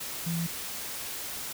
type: tone in noise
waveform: sine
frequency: 167.5 Hz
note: E3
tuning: 28 cents sharp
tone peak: -28 dBFS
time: 0.26-0.47 s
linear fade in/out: 10 ms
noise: white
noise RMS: -37 dBFS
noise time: 0-1.53 s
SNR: +6 dB
effects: none